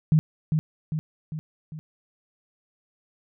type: tone with echo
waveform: sine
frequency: 155.56 Hz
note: D#3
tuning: in tune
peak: -14 dBFS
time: 0.12-0.19 s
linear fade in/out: 0 ms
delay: 400 ms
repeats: 4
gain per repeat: -5 dB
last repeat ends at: 1.79 s
effects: none